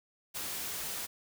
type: noise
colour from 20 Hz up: white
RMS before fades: -38 dBFS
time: 0.34-1.07 s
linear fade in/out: 20 ms
effects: none